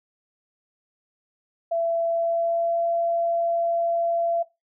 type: tone with pitch glide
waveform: sine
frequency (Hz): 670 to 678.2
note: E5 to E5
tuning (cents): +28 to +49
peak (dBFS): -21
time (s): 1.71-4.43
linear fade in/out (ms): 10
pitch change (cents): +21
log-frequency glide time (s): 2.06-2.87
effects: noise-tail reverb RT60 0.2 s tail -17 dB re dry